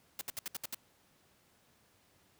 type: noise bursts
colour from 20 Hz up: white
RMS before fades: -39 dBFS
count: 7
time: 0.19-0.746 s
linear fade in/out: 2 ms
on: 22 ms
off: 67 ms
effects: pink hiss -68 dBFS RMS until 2.39 s + high-pass 80 Hz 12 dB/octave